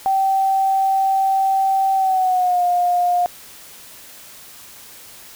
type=tone with pitch glide; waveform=sine; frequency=774 to 709.8 Hz; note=G5 to F5; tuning=-22 to +28 cents; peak=-14 dBFS; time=0.06-3.26 s; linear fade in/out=0 ms; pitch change=-150 cents; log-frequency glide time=1.94-2.63 s; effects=white hiss -41 dBFS RMS until 5.35 s